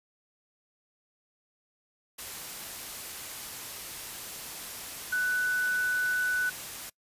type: tone in noise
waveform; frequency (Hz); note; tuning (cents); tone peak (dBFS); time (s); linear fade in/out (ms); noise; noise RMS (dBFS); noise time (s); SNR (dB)
sine; 1490; F#6; +12; -25; 5.12-6.5; 10; white; -40; 2.18-6.9; +12
effects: noise-tail reverb RT60 0.1 s tail -24 dB re dry + resampled to 32000 Hz